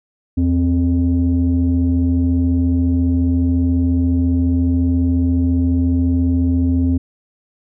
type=tone pair together; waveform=sine; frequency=82.41 / 261.6 Hz; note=E2 / C4; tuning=0 / 0 cents; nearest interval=octave + minor sixth; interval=2000 cents; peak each=-14 dBFS; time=0.37-6.98 s; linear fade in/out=10 ms; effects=tanh soft clip ceiling -8 dBFS